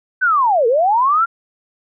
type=linear two-way sweep; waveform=sine; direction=down then up; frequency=1550 to 440 to 1402 Hz; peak=-11 dBFS; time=0.21-1.26 s; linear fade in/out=20 ms; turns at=0.67 s; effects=none